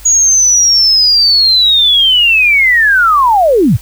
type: linear sweep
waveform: sine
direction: down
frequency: 6750 to 82.41 Hz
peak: -5 dBFS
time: 0.05-3.77 s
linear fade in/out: 10 ms
effects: added 50 Hz sine -32 dBFS peak until 3.81 s + white hiss -37 dBFS RMS until 3.81 s